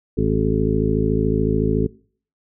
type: harmonic tone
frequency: 53.8 Hz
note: A1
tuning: 38 cents flat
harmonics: 1 / 2 / 3 / 4 / 5 / 7 / 8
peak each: -24 / -24 / -24 / -24 / -24 / -24 / -24 dBFS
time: 0.17-1.87 s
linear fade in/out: 10 ms
effects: noise-tail reverb RT60 0.5 s tail -23 dB re dry